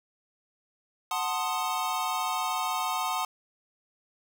square chord, F# diminished seventh, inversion none, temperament equal with one note detuned, 740 / 886.6 / 1046.5 / 1244.5 Hz, F#5 / A5 / C6 / Eb6, 0 / +13 / 0 / 0 cents, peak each -34 dBFS, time 1.11-3.25 s, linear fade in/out 2 ms, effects none

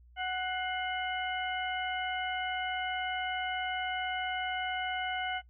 harmonic tone with a mistuned harmonic, 741 Hz, F#5, 2 cents sharp, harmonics 1 / 2 / 3 / 4, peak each -34 / -37 / -39 / -40 dBFS, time 0.16-5.42 s, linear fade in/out 50 ms, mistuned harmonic 3, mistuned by -80 cents, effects noise-tail reverb RT60 0.1 s tail -19 dB re dry + added 60 Hz sine -55 dBFS peak until 5.49 s

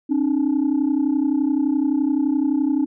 sine tone pair together, 270.7 / 302.4 Hz, C#4 / D#4, -41 / -49 cents, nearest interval major second, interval 192 cents, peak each -18 dBFS, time 0.09-2.86 s, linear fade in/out 20 ms, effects tanh soft clip ceiling -13 dBFS

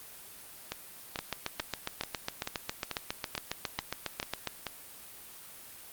two click trains, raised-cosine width 0.2 ms, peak -14 / -16 dBFS, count 25 / 10, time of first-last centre 1.19-4.473 / 0.72-4.667 s, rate 7.31 / 2.28 Hz, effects white hiss -49 dBFS RMS until 5.92 s + Opus 32 kbps

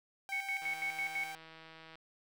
sawtooth tone, 784 Hz, G5, in tune, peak -39 dBFS, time 0.29-1.35 s, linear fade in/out 0 ms
sine tone with tremolo, 2217 Hz, C#7, in tune, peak -33 dBFS, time 0.32-1.32 s, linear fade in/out 5 ms, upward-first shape square, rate 6 Hz, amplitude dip 75%
click train, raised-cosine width 0.3 ms, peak -37 dBFS, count 216, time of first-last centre 0.62-1.955 s, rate 161 Hz
effects none

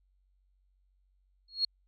sine tone with exponential growth, 4300 Hz, C8, 47 cents sharp, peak -22 dBFS, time 1.48-1.65 s, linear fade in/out 5 ms, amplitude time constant 36 ms, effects added 47 Hz sine -67 dBFS peak until 1.87 s

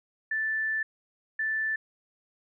sine tone pair in turn, 1760 / 1760 Hz, A6 / A6, 0 / 0 cents, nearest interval unison, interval 0 cents, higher neither, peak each -26 dBFS, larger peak neither, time 0.31-0.83 / 1.39-1.76 s, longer first, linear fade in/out 5 ms, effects none

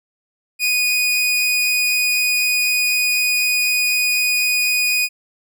sawtooth tone, 2476 Hz, D#7, 9 cents flat, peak -12 dBFS, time 0.59-5.09 s, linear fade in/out 50 ms, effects none

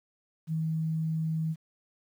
sine tone, 159.8 Hz, D#3, 47 cents sharp, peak -27 dBFS, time 0.47-1.56 s, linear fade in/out 50 ms, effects 10-bit

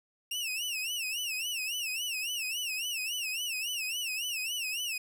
sawtooth tone with vibrato, 2735 Hz, F7, 37 cents flat, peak -29 dBFS, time 0.31-4.98 s, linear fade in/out 5 ms, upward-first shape sine, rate 3.6 Hz, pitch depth 160 cents each way, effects none

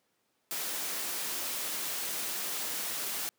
white noise, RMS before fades -35 dBFS, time 0.51-3.29 s, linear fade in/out 0 ms, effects pink hiss -75 dBFS RMS until 3.38 s + high-pass 200 Hz 12 dB/octave

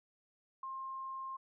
sine tone with ADSR envelope, 1062 Hz, C6, 25 cents sharp, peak -38 dBFS, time 0.63-1.37 s, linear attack 4 ms, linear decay 6 ms, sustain -2 dB, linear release 11 ms, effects none

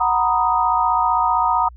sine chord, B major seventh, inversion second, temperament equal, 740 / 932.3 / 987.8 / 1244.5 Hz, F#5 / A#5 / B5 / D#6, 0 / 0 / 0 / 0 cents, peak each -22 / -18 / -23 / -20 dBFS, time 0-1.69 s, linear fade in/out 10 ms, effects added 60 Hz sine -38 dBFS peak until 1.76 s

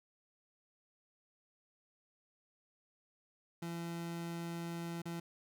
30% pulse tone with dropouts, 169.2 Hz, E3, 45 cents sharp, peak -37 dBFS, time 3.62-5.2 s, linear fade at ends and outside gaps 5 ms, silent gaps 5.019-5.055 s, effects none

